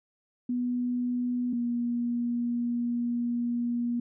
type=tone pair in turn; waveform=sine; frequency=245.7 / 239 Hz; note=B3 / A#3; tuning=-9 / +43 cents; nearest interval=unison; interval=48 cents; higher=first; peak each=-26 dBFS; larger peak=neither; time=0.49-1.53 / 1.53-4 s; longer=second; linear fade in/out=5 ms; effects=none